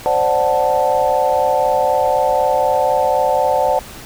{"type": "chord", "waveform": "sine", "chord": "D dominant seventh", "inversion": "third", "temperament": "equal", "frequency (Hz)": [523.3, 587.3, 740, 880], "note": ["C5", "D5", "F#5", "A5"], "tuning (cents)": [0, 0, 0, 0], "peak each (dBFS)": -18, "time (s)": [0.06, 3.79], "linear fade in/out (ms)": 0, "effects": ["pink hiss -35 dBFS RMS until 4.05 s"]}